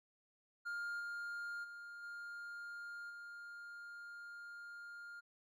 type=tone with level steps; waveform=triangle; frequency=1408 Hz; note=F6; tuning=14 cents sharp; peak=-38 / -40 / -47 / -44 / -47 dBFS; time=0.65-5.21 s; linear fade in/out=20 ms; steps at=0.99 / 1.63 / 2.02 / 3.09 s; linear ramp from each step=20 ms; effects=none